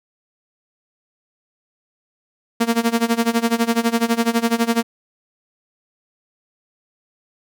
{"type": "tone with tremolo", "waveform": "sawtooth", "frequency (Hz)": 231.6, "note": "A#3", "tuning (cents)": -11, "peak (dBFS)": -9, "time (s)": [2.6, 4.83], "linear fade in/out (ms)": 10, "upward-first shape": "sine", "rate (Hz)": 12, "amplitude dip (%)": 90, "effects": []}